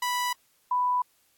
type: tone pair in turn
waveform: sawtooth / sine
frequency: 986 / 991.7 Hz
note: B5 / B5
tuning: -3 / +7 cents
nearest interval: unison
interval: 10 cents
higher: second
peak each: -22 dBFS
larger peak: neither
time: 0.02-0.33 / 0.71-1.02 s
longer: neither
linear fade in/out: 5 ms
effects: white hiss -66 dBFS RMS until 1.37 s + AAC 64 kbps